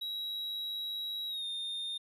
triangle tone with pitch glide, 3865 to 3648 Hz, B7 to A#7, -38 to -38 cents, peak -34 dBFS, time 0.01-1.98 s, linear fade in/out 10 ms, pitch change -100 cents, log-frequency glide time 1.28-1.45 s, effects none

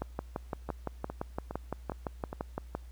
two click trains, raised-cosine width 1 ms, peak -19 / -23 dBFS, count 17 / 5, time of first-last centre 0.02-2.75 / 0.69-2.329 s, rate 5.86 / 2.44 Hz, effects added 60 Hz sine -45 dBFS peak until 2.91 s + pink hiss -64 dBFS RMS until 2.91 s

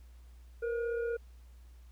sine tone with frequency modulation, 466.2 Hz, A#4, in tune, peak -31 dBFS, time 0.62-1.17 s, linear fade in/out 10 ms, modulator 969 Hz, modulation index 0.52, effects added 60 Hz sine -51 dBFS peak until 1.91 s + pink hiss -69 dBFS RMS until 1.91 s

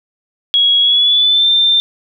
sine tone with pitch glide, 3322 to 3581 Hz, G#7 to A7, 0 to +30 cents, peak -8 dBFS, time 0.54-1.8 s, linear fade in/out 0 ms, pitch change +130 cents, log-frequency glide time 0.8-1.49 s, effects none

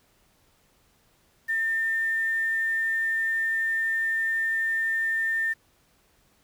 sine tone with quantisation, 1803 Hz, A6, 42 cents sharp, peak -23 dBFS, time 1.48-5.54 s, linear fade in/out 20 ms, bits 8, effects pink hiss -64 dBFS RMS until 6.43 s

